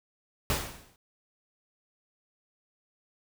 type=noise with exponential decay; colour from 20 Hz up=pink; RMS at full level=-26 dBFS; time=0.5-0.96 s; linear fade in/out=1 ms; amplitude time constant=100 ms; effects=none